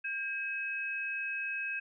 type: tone pair together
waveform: sine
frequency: 1601 / 2558 Hz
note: G6 / D#7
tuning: +36 / +47 cents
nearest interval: minor sixth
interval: 811 cents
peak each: -37 / -35 dBFS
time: 0.04-1.8 s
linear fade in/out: 10 ms
effects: none